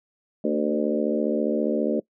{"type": "harmonic tone with a mistuned harmonic", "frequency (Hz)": 74.8, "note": "D2", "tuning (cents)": 32, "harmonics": [3, 4, 5, 6, 7, 8], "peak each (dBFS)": [-26, -27, -28, -29, -29, -30], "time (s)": [0.44, 2], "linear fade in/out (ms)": 5, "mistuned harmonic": 4, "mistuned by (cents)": -29, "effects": ["noise-tail reverb RT60 0.1 s tail -22 dB re dry"]}